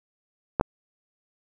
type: clicks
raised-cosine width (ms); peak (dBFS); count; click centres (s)
1; -7; 2; 0.598 / 0.611
effects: none